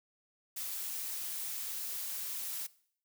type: noise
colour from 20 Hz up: blue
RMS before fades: -39 dBFS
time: 0.56-2.67 s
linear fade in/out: 10 ms
effects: noise-tail reverb RT60 0.6 s tail -20 dB re dry